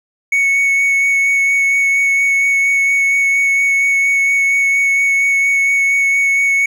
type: tone with vibrato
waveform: triangle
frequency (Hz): 2217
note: C#7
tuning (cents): 0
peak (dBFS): -9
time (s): 0.32-6.66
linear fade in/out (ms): 5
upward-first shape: sine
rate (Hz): 4.3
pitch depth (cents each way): 10
effects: none